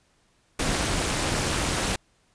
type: noise with amplitude modulation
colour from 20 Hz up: pink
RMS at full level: -22 dBFS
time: 0.59-1.96 s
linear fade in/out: 5 ms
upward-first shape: sine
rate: 237 Hz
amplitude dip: 80%
effects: pink hiss -65 dBFS RMS until 2.34 s + resampled to 22050 Hz